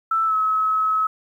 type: tone with pitch glide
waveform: sine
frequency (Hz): 1324 to 1286.3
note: E6 to E6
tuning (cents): +7 to -43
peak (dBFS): -17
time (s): 0.11-1.07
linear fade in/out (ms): 5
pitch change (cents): -50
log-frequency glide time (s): 0.25-0.35
effects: 9-bit